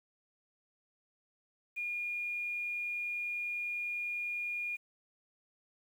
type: tone with quantisation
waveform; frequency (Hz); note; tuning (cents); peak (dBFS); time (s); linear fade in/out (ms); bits
sine; 2430; D#7; -42; -34; 1.76-4.77; 20; 10
effects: none